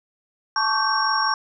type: tone cluster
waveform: sine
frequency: 877 / 1101 / 1146 / 1558 / 5550 Hz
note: A5 / C#6 / D6 / G6 / F8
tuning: -6 / -12 / -43 / -11 / -12 cents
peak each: -25 dBFS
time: 0.56-1.34 s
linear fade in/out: 2 ms
effects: none